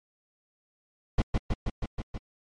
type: noise with echo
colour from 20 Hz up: brown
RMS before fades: -22 dBFS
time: 1.18-1.22 s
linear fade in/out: 5 ms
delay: 160 ms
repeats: 6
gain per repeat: -2 dB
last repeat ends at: 2.18 s
effects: low-pass 5000 Hz 12 dB/octave + MP3 48 kbps